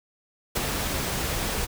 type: noise with ADSR envelope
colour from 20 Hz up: pink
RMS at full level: -23 dBFS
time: 0.55-1.67 s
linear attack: 14 ms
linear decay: 22 ms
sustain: -5 dB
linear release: 32 ms
effects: none